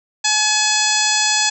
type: harmonic tone with a mistuned harmonic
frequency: 852 Hz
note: G#5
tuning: 44 cents sharp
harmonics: 1 / 2 / 3 / 4 / 5 / 6 / 7 / 8 / 9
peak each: -23 / -23 / -23 / -23 / -23 / -23 / -23 / -23 / -23 dBFS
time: 0.24-1.5 s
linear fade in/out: 10 ms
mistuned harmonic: 6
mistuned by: -58 cents
effects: none